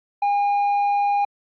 sine tone with tanh clipping, 812 Hz, G#5, 39 cents flat, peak -18 dBFS, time 0.22-1.25 s, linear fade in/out 5 ms, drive 4 dB, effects AAC 64 kbps

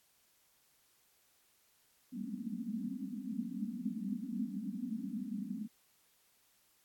pink band-pass noise, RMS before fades -40 dBFS, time 2.12-5.68 s, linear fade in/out 20 ms, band 190 to 270 Hz, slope 96 dB/octave, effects white hiss -71 dBFS RMS until 6.84 s + AAC 64 kbps

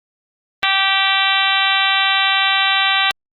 harmonic tone, 388.7 Hz, G4, 15 cents flat, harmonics 2 / 3 / 4 / 5 / 6 / 7 / 8 / 9 / 10, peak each -22 / -22 / -22 / -22 / -22 / -22 / -22 / -22 / -22 dBFS, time 0.63-3.11 s, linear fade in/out 0 ms, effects Opus 24 kbps

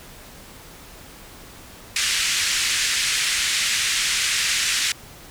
pink band-pass noise, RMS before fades -22 dBFS, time 1.96-4.92 s, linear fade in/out 2 ms, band 1800 to 8900 Hz, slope 24 dB/octave, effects pink hiss -43 dBFS RMS until 5.3 s

